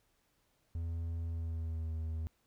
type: tone with pitch glide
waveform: triangle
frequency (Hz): 83.2 to 80.18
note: E2 to E2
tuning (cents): +17 to -47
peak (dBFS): -33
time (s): 0.75-2.27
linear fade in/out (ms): 0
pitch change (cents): -64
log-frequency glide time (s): 1.24-1.92
effects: pink hiss -75 dBFS RMS until 2.46 s